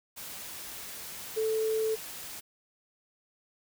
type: tone in noise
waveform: sine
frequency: 439.9 Hz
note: A4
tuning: in tune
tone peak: -26 dBFS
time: 1.36-1.96 s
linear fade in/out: 20 ms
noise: white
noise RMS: -42 dBFS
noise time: 0.16-2.41 s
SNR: +13 dB
effects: none